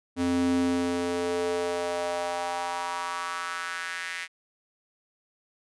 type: tone with high-pass filter sweep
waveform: square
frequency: 87.31 Hz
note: F2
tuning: in tune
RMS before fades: -29 dBFS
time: 0.16-4.28 s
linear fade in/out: 50 ms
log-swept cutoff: 210 to 2000 Hz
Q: 3.2
effects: resampled to 24000 Hz